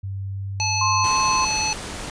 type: tone with pitch glide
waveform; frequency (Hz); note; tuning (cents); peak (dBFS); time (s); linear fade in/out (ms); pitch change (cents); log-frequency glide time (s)
sine; 97.4 to 98.13; G2 to G2; -11 to +2; -26; 0.03-1.06; 10; +13; 0.29-0.5
type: harmonic tone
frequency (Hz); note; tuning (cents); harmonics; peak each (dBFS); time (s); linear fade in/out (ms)
864; A5; -32; 1 / 3 / 5 / 7; -26 / -26 / -26 / -26; 0.6-1.73; 0
type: tone with vibrato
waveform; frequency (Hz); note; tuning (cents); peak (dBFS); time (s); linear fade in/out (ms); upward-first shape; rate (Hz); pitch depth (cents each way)
sine; 1046.5; C6; 0; -19; 0.81-1.45; 5; triangle; 3.1; 15
type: noise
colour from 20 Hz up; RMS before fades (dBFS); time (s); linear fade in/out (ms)
pink; -32; 1.04-2.1; 2
effects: resampled to 22050 Hz